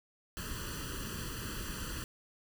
pink noise with comb filter, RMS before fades -40 dBFS, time 0.37-2.04 s, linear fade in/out 0 ms, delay 0.67 ms, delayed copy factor +1, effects none

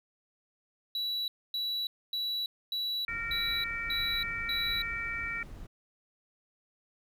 triangle tone bursts, 3928 Hz, B7, 10 cents flat, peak -29 dBFS, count 7, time 0.95-4.82 s, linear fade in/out 2 ms, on 330 ms, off 260 ms
harmonic tone, 462 Hz, A#4, 16 cents flat, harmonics 3 / 4 / 5, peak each -40 / -38 / -35 dBFS, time 3.08-5.43 s, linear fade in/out 2 ms
brown noise, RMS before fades -45 dBFS, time 3.08-5.67 s, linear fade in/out 10 ms
effects none

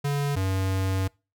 square tone pair in turn, 142.7 / 95.24 Hz, D3 / G2, -49 / -49 cents, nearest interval perfect fifth, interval 700 cents, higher first, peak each -24 dBFS, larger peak neither, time 0.04-0.36 / 0.36-1.08 s, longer second, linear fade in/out 10 ms, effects noise-tail reverb RT60 0.3 s tail -25 dB re dry

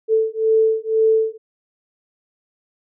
sine beating tone pair, 441.1 / 443.1 Hz, A4 / A4, +4 / +12 cents, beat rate 2 Hz, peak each -17 dBFS, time 0.08-1.38 s, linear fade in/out 50 ms, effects none

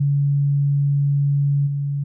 sine tone with level steps, 141.8 Hz, C#3, 40 cents sharp, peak -15 / -20 dBFS, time 0-2.04 s, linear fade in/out 10 ms, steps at 1.66 s, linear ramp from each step 20 ms, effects none

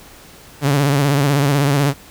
sawtooth tone with vibrato, 141.4 Hz, C#3, 35 cents sharp, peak -9 dBFS, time 0.61-1.94 s, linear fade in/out 50 ms, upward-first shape sine, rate 16 Hz, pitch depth 76 cents each way, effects pink hiss -42 dBFS RMS until 2.1 s

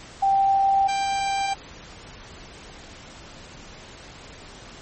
sine / 45% pulse tone pair in turn, 784 / 788.5 Hz, G5 / G5, 0 / +10 cents, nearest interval unison, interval 10 cents, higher second, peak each -16 / -22 dBFS, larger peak first, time 0.22-0.88 / 0.88-1.54 s, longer neither, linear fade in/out 10 ms, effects pink hiss -43 dBFS RMS until 4.81 s + MP3 32 kbps

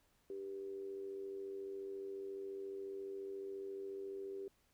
sine tone with amplitude modulation, 392 Hz, G4, in tune, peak -40 dBFS, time 0.3-4.48 s, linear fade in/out 2 ms, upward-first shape sine, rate 94.3 Hz, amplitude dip 55%, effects pink hiss -75 dBFS RMS until 4.73 s

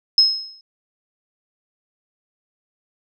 sine tone with exponential decay, 5160 Hz, E8, 38 cents flat, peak -7 dBFS, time 0.18-0.61 s, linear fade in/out 2 ms, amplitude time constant 92 ms, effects none

